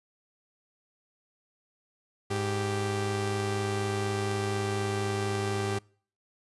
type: tone pair together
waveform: sawtooth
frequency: 104.02 / 392 Hz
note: G#2 / G4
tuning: +3 / 0 cents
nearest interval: octave + major seventh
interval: 2297 cents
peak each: -27 dBFS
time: 2.3-5.79 s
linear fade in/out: 10 ms
effects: noise-tail reverb RT60 0.5 s tail -26 dB re dry + resampled to 24000 Hz